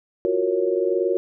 sine chord, Gb major seventh, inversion third, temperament equal, 349.2 / 370 / 466.2 / 554.4 Hz, F4 / Gb4 / Bb4 / Db5, 0 / 0 / 0 / 0 cents, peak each -26 / -22 / -24 / -26 dBFS, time 0.25-1.17 s, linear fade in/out 0 ms, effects none

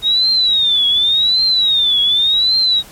sine tone with vibrato, 3729 Hz, A#7, in tune, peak -10 dBFS, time 0.02-2.83 s, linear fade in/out 50 ms, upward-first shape triangle, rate 0.88 Hz, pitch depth 200 cents each way, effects pink hiss -39 dBFS RMS until 2.91 s + MP3 64 kbps

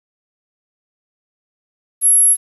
sine tone, 11200 Hz, F9, 4 cents sharp, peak -8 dBFS, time 2.01-2.37 s, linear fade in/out 50 ms, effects 7-bit

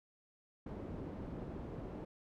white low-pass noise, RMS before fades -45 dBFS, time 0.66-2.05 s, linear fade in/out 5 ms, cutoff 350 Hz, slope 12 dB/octave, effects none

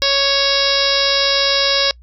harmonic tone, 554.4 Hz, C#5, in tune, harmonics 1 / 2 / 3 / 4 / 5 / 6 / 7 / 8 / 9 / 10, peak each -20 / -25 / -24 / -25 / -25 / -24 / -19 / -24 / -19 / -23 dBFS, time 0.02-1.91 s, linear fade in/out 0 ms, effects noise-tail reverb RT60 0.1 s tail -26 dB re dry + added 60 Hz sine -40 dBFS peak until 2.02 s

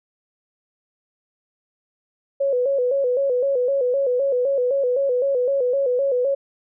sine tone with vibrato, 523.3 Hz, C5, in tune, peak -17 dBFS, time 2.4-6.35 s, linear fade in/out 10 ms, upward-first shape square, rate 3.9 Hz, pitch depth 95 cents each way, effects none

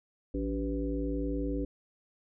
harmonic tone with a mistuned harmonic, 55 Hz, A1, in tune, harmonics 1 / 3 / 5 / 7 / 9, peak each -34 / -42 / -33 / -39 / -39 dBFS, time 0.34-1.65 s, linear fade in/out 5 ms, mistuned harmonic 5, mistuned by +65 cents, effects none

